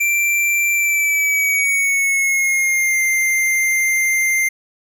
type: tone with pitch glide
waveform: square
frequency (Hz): 2353 to 2096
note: D7 to C7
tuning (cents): +3 to +2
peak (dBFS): -15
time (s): 0-4.49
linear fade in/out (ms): 10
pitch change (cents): -201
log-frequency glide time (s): 0.74-3.01
effects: none